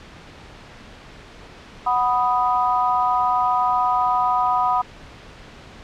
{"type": "chord", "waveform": "sine", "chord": "B major", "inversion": "second", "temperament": "equal", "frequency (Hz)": [740, 987.8, 1244.5], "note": ["F#5", "B5", "D#6"], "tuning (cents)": [0, 0, 0], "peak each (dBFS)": [-21, -20, -22], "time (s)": [1.86, 4.82], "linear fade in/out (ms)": 10, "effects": ["pink hiss -42 dBFS RMS until 5.83 s", "low-pass 4000 Hz 12 dB/octave"]}